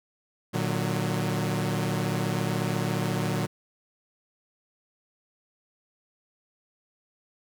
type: chord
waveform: sawtooth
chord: Bb augmented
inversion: none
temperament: equal with one note detuned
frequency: 116.54 / 150.53 / 185 Hz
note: Bb2 / D3 / F#3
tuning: 0 / +43 / 0 cents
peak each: -26 dBFS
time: 0.53-3.47 s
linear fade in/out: 20 ms
effects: none